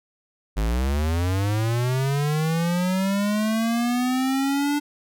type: linear sweep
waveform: square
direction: up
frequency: 49.74 to 293.7 Hz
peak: -21 dBFS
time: 0.56-4.8 s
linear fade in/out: 20 ms
effects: none